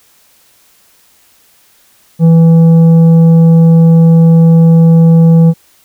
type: tone with tanh clipping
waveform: sine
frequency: 164.81 Hz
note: E3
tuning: in tune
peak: -3 dBFS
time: 2.19-5.54 s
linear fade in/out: 50 ms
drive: 7 dB
effects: white hiss -48 dBFS RMS until 5.84 s